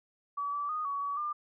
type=tone with pitch steps; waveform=sine; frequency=1143 / 1156 / 1236 / 1127 / 1136 / 1199 Hz; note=D6 / D6 / D#6 / C#6 / C#6 / D6; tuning=-47 / -28 / -12 / +28 / +42 / +36 cents; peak=-31 dBFS; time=0.37-1.33 s; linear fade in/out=10 ms; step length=160 ms; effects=none